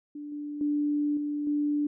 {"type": "tone with level steps", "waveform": "sine", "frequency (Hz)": 293.7, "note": "D4", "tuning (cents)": 0, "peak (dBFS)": [-36, -33, -24, -28, -24], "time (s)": [0.15, 1.87], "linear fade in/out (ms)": 5, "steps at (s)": [0.32, 0.61, 1.17, 1.47], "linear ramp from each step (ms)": 2, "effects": []}